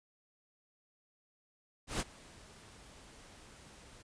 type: noise with ADSR envelope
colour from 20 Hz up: pink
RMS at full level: -34 dBFS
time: 1.87-4.03 s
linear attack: 130 ms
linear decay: 35 ms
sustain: -22 dB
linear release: 19 ms
effects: resampled to 22050 Hz